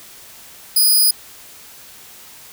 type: tone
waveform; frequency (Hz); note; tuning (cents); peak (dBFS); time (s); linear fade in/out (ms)
5% pulse; 4960; D#8; -6; -4; 0.76-1.11; 5
effects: white hiss -41 dBFS RMS until 2.52 s